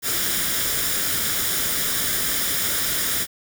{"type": "noise with comb filter", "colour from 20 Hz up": "white", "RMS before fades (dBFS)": -23, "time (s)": [0.02, 3.27], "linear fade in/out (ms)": 50, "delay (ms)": 0.57, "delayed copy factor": 0.55, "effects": []}